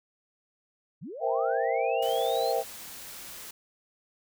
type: linear sweep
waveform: sine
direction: up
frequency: 111.5 to 4285 Hz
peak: -37 dBFS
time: 1.01-2.53 s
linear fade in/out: 20 ms
type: chord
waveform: sine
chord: C dominant seventh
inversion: third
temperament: equal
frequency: 466.2 / 523.3 / 659.3 / 784 Hz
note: Bb4 / C5 / E5 / G5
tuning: 0 / 0 / 0 / 0 cents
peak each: -30 dBFS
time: 1.2-2.64 s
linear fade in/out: 50 ms
type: noise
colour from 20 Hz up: white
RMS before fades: -43 dBFS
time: 2.02-3.51 s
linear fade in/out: 5 ms
effects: none